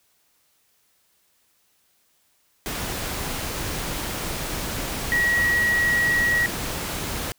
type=tone in noise; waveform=sine; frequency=1912 Hz; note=A#6; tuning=43 cents sharp; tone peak=-18 dBFS; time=5.12-6.46 s; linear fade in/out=0 ms; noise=pink; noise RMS=-29 dBFS; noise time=2.66-7.32 s; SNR=+8 dB; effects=white hiss -65 dBFS RMS until 7.38 s